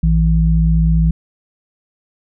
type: tone pair together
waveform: sine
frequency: 57.55 / 162.5 Hz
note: A#1 / E3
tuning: -22 / -24 cents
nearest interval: octave + tritone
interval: 1798 cents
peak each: -12 / -13 dBFS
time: 0.03-1.11 s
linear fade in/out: 5 ms
effects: none